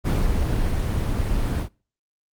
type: noise with ADSR envelope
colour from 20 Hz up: brown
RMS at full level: -19 dBFS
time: 0.04-1.69 s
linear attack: 30 ms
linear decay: 270 ms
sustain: -3 dB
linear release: 92 ms
effects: noise-tail reverb RT60 0.4 s tail -26 dB re dry + Opus 24 kbps